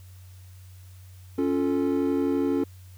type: chord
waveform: triangle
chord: Db augmented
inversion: none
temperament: equal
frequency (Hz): 277.2 / 349.2 / 440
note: Db4 / F4 / A4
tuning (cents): 0 / 0 / 0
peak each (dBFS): -22 / -26 / -27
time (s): 1.38-2.64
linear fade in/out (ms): 5
effects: added 92 Hz sine -44 dBFS peak until 2.97 s + white hiss -58 dBFS RMS until 2.97 s